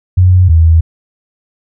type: tone pair in turn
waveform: sine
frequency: 91.4 / 81.51 Hz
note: F#2 / E2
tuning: -21 / -19 cents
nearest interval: major second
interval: 198 cents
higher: first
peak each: -3 dBFS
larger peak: neither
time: 0.17-0.49 / 0.49-0.81 s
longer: neither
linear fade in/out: 10 ms
effects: none